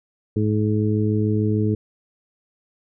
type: harmonic tone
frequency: 106.6 Hz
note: G#2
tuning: 46 cents sharp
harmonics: 1 / 2 / 3 / 4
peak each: -20 / -23 / -25 / -26 dBFS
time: 0.36-1.75 s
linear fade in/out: 5 ms
effects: none